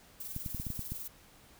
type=noise with tremolo; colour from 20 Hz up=violet; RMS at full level=-40 dBFS; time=0.2-1.08 s; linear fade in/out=5 ms; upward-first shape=sine; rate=20 Hz; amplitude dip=50%
type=clicks; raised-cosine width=5 ms; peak=-26 dBFS; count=8; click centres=0.364 / 0.462 / 0.547 / 0.599 / 0.668 / 0.703 / 0.793 / 0.92 s
effects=pink hiss -59 dBFS RMS until 1.59 s